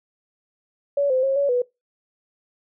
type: tone with pitch steps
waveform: sine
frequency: 567 / 516 / 540 / 564 / 492.1 Hz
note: C#5 / C5 / C#5 / C#5 / B4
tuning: +39 / -24 / -45 / +30 / -6 cents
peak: -17 dBFS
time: 0.97-1.62 s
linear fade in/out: 5 ms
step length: 130 ms
effects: noise-tail reverb RT60 0.2 s tail -22 dB re dry